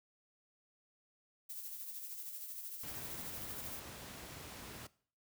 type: noise with tremolo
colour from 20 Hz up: violet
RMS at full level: -44 dBFS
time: 1.49-3.8 s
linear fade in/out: 10 ms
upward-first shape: triangle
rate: 13 Hz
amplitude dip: 50%
type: noise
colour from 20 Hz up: pink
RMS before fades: -49 dBFS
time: 2.83-4.87 s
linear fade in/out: 5 ms
effects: noise-tail reverb RT60 0.5 s tail -20 dB re dry + high-pass 60 Hz 12 dB/octave